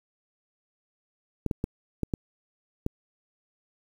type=clicks; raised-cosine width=3 ms; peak=-14 dBFS; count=6; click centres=1.463 / 1.512 / 1.641 / 2.033 / 2.138 / 2.864 s; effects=8-bit